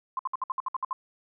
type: tone bursts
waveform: sine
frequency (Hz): 1046.5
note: C6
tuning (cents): 0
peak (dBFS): -26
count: 10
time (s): 0.17-0.93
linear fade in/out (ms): 2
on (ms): 22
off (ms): 60
effects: none